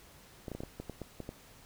clicks, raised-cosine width 2 ms, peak -26 dBFS, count 10, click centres 0.482 / 0.517 / 0.55 / 0.605 / 0.635 / 0.8 / 0.897 / 1.017 / 1.203 / 1.291 s, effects pink hiss -57 dBFS RMS until 1.65 s

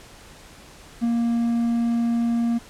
triangle tone with ADSR envelope, 234 Hz, A#3, 7 cents sharp, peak -15 dBFS, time 1.01-2.59 s, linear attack 30 ms, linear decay 10 ms, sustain -2 dB, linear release 18 ms, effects pink hiss -46 dBFS RMS until 2.69 s + low-pass 10000 Hz 12 dB/octave

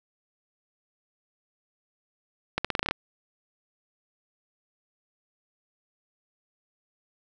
accelerating click train, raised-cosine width 0.3 ms, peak -9 dBFS, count 9, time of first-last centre 2.58-2.91 s, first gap 66 ms, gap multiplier 0.86, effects none

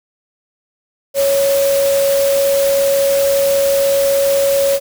sine tone in noise, 554.4 Hz, C#5, in tune, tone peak -11 dBFS, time 1.14-4.8 s, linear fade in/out 50 ms, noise white, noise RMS -23 dBFS, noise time 1.14-4.8 s, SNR +9 dB, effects none

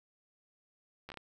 slowing click train, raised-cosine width 0.3 ms, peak -29 dBFS, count 5, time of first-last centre 1.09-1.173 s, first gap 12 ms, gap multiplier 1.38, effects 10-bit

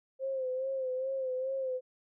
sine tone with vibrato, 523.3 Hz, C5, in tune, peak -31 dBFS, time 0.19-1.81 s, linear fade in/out 50 ms, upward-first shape sine, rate 2.4 Hz, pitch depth 50 cents each way, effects none

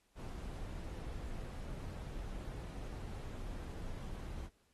brown noise, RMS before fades -44 dBFS, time 0.15-4.5 s, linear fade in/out 50 ms, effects pink hiss -75 dBFS RMS until 4.73 s + AAC 32 kbps

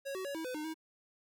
square tone with pitch steps, 551 / 376.3 / 562 / 322.9 / 505 / 304.9 / 318.7 Hz, C#5 / F#4 / C#5 / E4 / B4 / D#4 / D#4, -11 / +29 / +24 / -36 / +39 / -35 / +42 cents, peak -38 dBFS, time 0.05-0.743 s, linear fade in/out 20 ms, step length 99 ms, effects 13-bit

